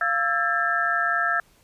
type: tone cluster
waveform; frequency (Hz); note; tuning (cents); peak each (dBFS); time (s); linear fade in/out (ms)
sine; 693 / 1329 / 1623 / 1768; F5 / E6 / G#6 / A6; -14 / +14 / -40 / +8; -29 / -24 / -25 / -27; 0.01-1.4; 2
effects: pink hiss -59 dBFS RMS until 1.63 s + resampled to 32000 Hz